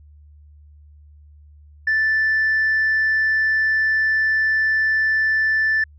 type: tone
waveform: sine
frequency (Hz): 1760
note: A6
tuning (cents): 0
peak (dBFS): -14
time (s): 1.87-5.84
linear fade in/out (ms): 5
effects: tanh soft clip ceiling -13 dBFS + added 74 Hz sine -44 dBFS peak until 5.98 s